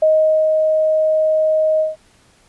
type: tone with ADSR envelope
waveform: sine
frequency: 626 Hz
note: D#5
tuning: 10 cents sharp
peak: -9 dBFS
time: 0.02-1.96 s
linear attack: 6 ms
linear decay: 450 ms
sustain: -3 dB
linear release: 160 ms
effects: pink hiss -53 dBFS RMS until 2.48 s + resampled to 24000 Hz